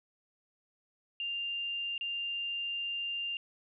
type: tone with dropouts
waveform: sine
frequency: 2794 Hz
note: F7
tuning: in tune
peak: -33 dBFS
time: 1.2-3.37 s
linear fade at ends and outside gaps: 1 ms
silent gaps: 1.979-2.01 s
effects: none